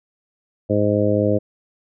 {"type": "harmonic tone", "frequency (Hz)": 103.83, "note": "G#2", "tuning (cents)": 0, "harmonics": [1, 2, 3, 4, 5, 6], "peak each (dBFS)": [-22, -23, -22, -24, -20, -24], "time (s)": [0.69, 1.39], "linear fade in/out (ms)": 20, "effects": []}